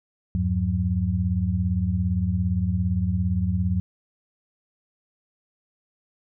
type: tone cluster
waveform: sine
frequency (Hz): 82.1 / 99.6 / 182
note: E2 / G2 / F#3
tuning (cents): -6 / +28 / -28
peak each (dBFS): -25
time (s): 0.35-3.8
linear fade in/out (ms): 0
effects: none